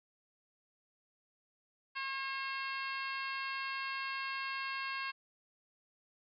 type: harmonic tone with a mistuned harmonic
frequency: 539 Hz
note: C#5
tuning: 49 cents flat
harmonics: 2 / 3 / 4 / 5 / 6 / 7 / 8 / 9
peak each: -41 / -42 / -45 / -43 / -52 / -56 / -49 / -54 dBFS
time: 1.95-5.12 s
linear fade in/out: 20 ms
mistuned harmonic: 9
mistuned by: -15 cents
effects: none